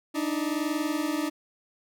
40% pulse tone pair together, 295 / 315.9 Hz, D4 / D#4, +8 / +26 cents, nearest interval minor second, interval 118 cents, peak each -28 / -29 dBFS, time 0.14-1.3 s, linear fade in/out 20 ms, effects none

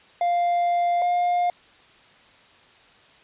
triangle tone pair in turn, 698.5 / 707.8 Hz, F5 / F5, 0 / +23 cents, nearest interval unison, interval 23 cents, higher second, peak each -17 / -17 dBFS, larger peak neither, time 0.21-1.02 / 1.02-1.5 s, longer first, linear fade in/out 2 ms, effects white hiss -53 dBFS RMS until 3.23 s + resampled to 8000 Hz

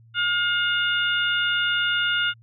harmonic tone, 712 Hz, F5, 33 cents sharp, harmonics 2 / 3 / 4 / 5, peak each -22 / -34 / -25 / -30 dBFS, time 0.14-2.34 s, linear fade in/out 50 ms, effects added 114 Hz sine -49 dBFS peak until 2.42 s

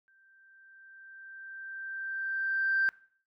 sine tone with exponential growth, 1568 Hz, G6, in tune, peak -22 dBFS, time 0.08-2.89 s, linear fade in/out 0 ms, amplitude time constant 610 ms, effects noise-tail reverb RT60 0.5 s tail -21 dB re dry + tanh soft clip ceiling -19 dBFS

